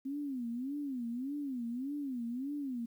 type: tone with vibrato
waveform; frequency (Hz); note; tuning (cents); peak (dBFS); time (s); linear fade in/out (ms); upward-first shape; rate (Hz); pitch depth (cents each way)
sine; 260.7; C4; -6; -35; 0.05-2.86; 10; sine; 1.7; 200
effects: 11-bit